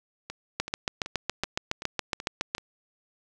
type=two click trains; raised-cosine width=0.2 ms; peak=-9 / -19 dBFS; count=15 / 7; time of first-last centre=0.6-2.55 / 0.3-2.581 s; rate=7.18 / 2.63 Hz; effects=none